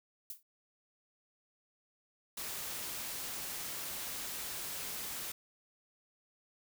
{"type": "noise with exponential decay", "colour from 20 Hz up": "violet", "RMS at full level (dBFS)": -39, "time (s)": [0.3, 0.43], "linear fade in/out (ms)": 2, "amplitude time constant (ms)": 28}
{"type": "noise", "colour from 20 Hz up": "white", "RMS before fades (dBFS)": -41, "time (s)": [2.37, 5.32], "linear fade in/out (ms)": 5}
{"effects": []}